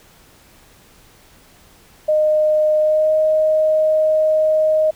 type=tone with pitch glide; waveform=sine; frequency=614 to 623.3 Hz; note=D#5 to D#5; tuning=-23 to +3 cents; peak=-12 dBFS; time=2.08-4.91 s; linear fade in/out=10 ms; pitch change=+26 cents; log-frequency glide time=2.8-3.13 s; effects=pink hiss -49 dBFS RMS until 4.95 s